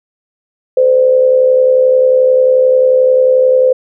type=tone with amplitude modulation; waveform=sine; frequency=513 Hz; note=C5; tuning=34 cents flat; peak=-3 dBFS; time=0.77-3.73 s; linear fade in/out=5 ms; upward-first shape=sine; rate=71.3 Hz; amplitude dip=55%; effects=none